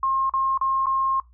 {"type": "tone with dropouts", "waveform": "sine", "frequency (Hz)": 1069, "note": "C6", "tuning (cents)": 37, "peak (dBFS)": -19, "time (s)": [0.03, 1.2], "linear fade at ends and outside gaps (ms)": 2, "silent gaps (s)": [[0.296, 0.337], [0.576, 0.612], [0.859, 0.867]], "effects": ["noise-tail reverb RT60 0.2 s tail -22 dB re dry", "added 60 Hz sine -50 dBFS peak until 1.33 s"]}